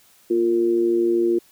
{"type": "tone with amplitude modulation", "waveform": "sine", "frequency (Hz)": 349.2, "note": "F4", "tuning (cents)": 0, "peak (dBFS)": -13, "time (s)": [0.3, 1.39], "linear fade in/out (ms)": 10, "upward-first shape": "sine", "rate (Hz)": 113, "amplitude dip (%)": 65, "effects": ["white hiss -55 dBFS RMS until 1.51 s"]}